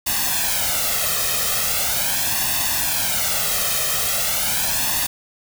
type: noise with flanger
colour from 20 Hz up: white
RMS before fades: -21 dBFS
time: 0.06-5.07 s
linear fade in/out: 10 ms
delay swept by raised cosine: 1.1 to 1.61 ms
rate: 0.4 Hz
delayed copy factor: +0.75
effects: none